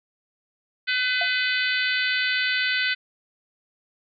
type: harmonic tone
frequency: 504 Hz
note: B4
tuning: 35 cents sharp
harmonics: 3 / 4 / 5 / 6 / 7 / 8 / 9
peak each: -25 / -27 / -29 / -31 / -32 / -33 / -34 dBFS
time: 0.87-2.95 s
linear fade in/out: 20 ms
type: tone with exponential decay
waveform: sine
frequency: 698.5 Hz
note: F5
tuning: in tune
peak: -23 dBFS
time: 1.21-1.31 s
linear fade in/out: 5 ms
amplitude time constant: 21 ms
effects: none